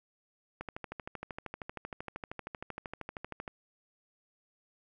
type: click train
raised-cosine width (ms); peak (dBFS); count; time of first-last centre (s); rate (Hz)
0.5; -24; 38; 0.61-3.478; 12.9
effects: none